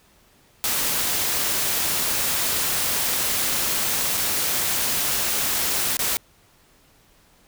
white noise with dropouts, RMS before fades -23 dBFS, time 0.64-6.17 s, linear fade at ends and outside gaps 0 ms, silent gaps 4.172-4.176 / 5.969-5.992 s, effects pink hiss -57 dBFS RMS until 7.47 s

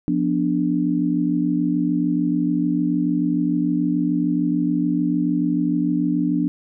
sine chord, B diminished, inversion second, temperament equal, 174.61 / 246.9 / 293.7 Hz, F3 / B3 / D4, 0 / 0 / 0 cents, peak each -23 / -23 / -20 dBFS, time 0.08-6.48 s, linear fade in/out 0 ms, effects none

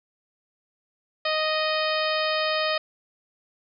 harmonic tone with a mistuned harmonic, 622 Hz, D#5, 1 cent flat, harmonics 1 / 2 / 3 / 4 / 5 / 6 / 7 / 8, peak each -26 / -29 / -31 / -32 / -33 / -34 / -34 / -35 dBFS, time 1.25-2.78 s, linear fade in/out 5 ms, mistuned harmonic 5, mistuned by -17 cents, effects none

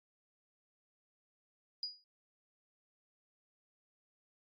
sine tone with exponential decay, 4900 Hz, D#8, 27 cents flat, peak -33 dBFS, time 1.83-2.04 s, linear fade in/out 1 ms, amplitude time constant 44 ms, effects AAC 32 kbps

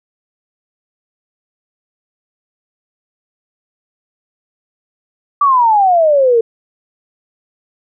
sine exponential sweep, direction down, 1174.7 to 446.7 Hz, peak -7 dBFS, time 5.41-6.41 s, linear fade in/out 5 ms, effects none

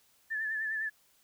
sine tone with vibrato, 1750 Hz, A6, 10 cents flat, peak -31 dBFS, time 0.3-0.9 s, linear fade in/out 20 ms, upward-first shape sine, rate 9.8 Hz, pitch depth 51 cents each way, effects white hiss -67 dBFS RMS until 1.23 s

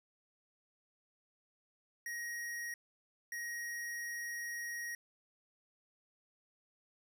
square tone bursts at uneven times, 1887 Hz, A#6, 21 cents sharp, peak -40 dBFS, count 2, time 2.06-2.74 / 3.32-4.95 s, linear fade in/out 2 ms, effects none

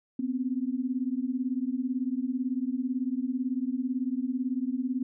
sine beating tone pair, 246.9 / 264.9 Hz, B3 / C4, 0 / +22 cents, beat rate 18 Hz, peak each -30 / -30 dBFS, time 0.19-5.03 s, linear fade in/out 5 ms, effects none

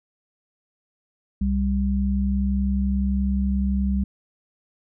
sine tone pair together, 65.91 / 197.5 Hz, C2 / G3, +13 / +13 cents, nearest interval octave + perfect fifth, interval 1900 cents, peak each -22 dBFS, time 1.41-4.04 s, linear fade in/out 5 ms, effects none

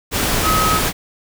sine tone in noise, 1274 Hz, D#6, 41 cents sharp, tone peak -16 dBFS, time 0.42-0.81 s, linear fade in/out 50 ms, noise pink, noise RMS -18 dBFS, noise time 0.11-0.93 s, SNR -1 dB, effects none

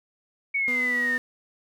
sine exponential sweep, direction down, 2242 to 1800 Hz, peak -22 dBFS, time 0.54-1.18 s, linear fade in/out 10 ms
30% pulse tone, 246.9 Hz, B3, in tune, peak -30 dBFS, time 0.68-1.18 s, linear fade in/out 0 ms
effects none

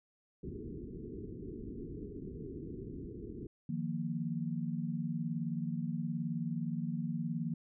white low-pass noise, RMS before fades -44 dBFS, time 0.43-3.47 s, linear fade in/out 5 ms, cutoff 430 Hz, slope 96 dB/octave
sine chord, Eb suspended second, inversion none, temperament equal, 155.56 / 174.61 / 233.1 Hz, Eb3 / F3 / Bb3, 0 / 0 / 0 cents, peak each -38 dBFS, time 3.69-7.54 s, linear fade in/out 5 ms
effects none

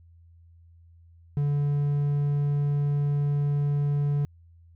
triangle tone, 144.3 Hz, D3, 30 cents flat, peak -20 dBFS, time 1.37-4.25 s, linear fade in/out 0 ms, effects added 84 Hz sine -51 dBFS peak until 4.75 s

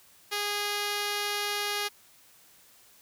5% pulse tone with low-pass filter, 411.6 Hz, G#4, 16 cents flat, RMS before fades -31 dBFS, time 0.31-1.89 s, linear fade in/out 20 ms, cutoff 11000 Hz, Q 1.2, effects white hiss -58 dBFS RMS until 3.01 s

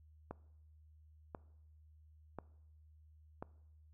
click train, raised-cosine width 1 ms, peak -29 dBFS, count 4, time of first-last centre 0.31-3.425 s, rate 0.963 Hz, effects noise-tail reverb RT60 0.8 s tail -21 dB re dry + added 77 Hz sine -60 dBFS peak until 3.93 s

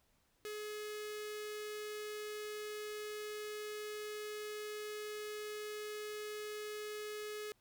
sawtooth tone with notch filter, 422.8 Hz, G#4, 31 cents sharp, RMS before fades -44 dBFS, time 0.45-7.52 s, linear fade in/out 0 ms, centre 860 Hz, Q 1.5, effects pink hiss -75 dBFS RMS until 7.6 s

